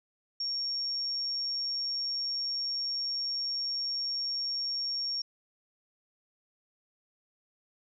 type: tone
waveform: sine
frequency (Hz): 5530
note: F8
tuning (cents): -18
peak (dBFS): -30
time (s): 0.4-5.22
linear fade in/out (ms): 5
effects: none